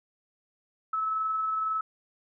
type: tone with amplitude modulation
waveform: sine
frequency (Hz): 1300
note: E6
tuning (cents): -24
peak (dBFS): -25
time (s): 0.93-1.81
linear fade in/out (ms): 5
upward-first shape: sine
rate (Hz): 21.9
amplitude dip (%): 25
effects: none